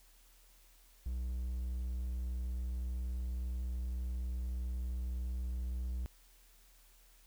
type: tone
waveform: triangle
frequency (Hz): 61.74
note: B1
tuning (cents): 0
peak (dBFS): -33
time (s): 1.06-6.06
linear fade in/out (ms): 0
effects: added 40 Hz sine -62 dBFS peak until 7.26 s + white hiss -66 dBFS RMS until 7.26 s